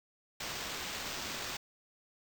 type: noise with sample-and-hold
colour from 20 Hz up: white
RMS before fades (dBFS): -40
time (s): 0.4-1.57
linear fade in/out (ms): 5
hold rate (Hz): 11025
effects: none